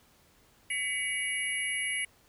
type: tone cluster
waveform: sine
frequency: 1995 / 2258 / 2861 / 10830 Hz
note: B6 / C#7 / F7 / E9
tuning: +17 / +31 / +41 / +46 cents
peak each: -35 / -33 / -38 / -36 dBFS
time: 0.7-2.05 s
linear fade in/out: 5 ms
effects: pink hiss -63 dBFS RMS until 2.28 s